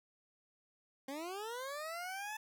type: linear sweep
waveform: 20% pulse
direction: up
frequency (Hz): 261.6 to 876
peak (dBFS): -36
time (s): 1.08-2.37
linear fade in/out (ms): 5
effects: none